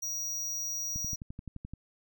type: tone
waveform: square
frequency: 5760 Hz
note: F#8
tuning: 47 cents flat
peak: -33 dBFS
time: 0.02-1.16 s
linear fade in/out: 10 ms
type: click train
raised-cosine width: 5 ms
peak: -28 dBFS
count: 10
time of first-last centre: 0.96-1.736 s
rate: 11.6 Hz
effects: none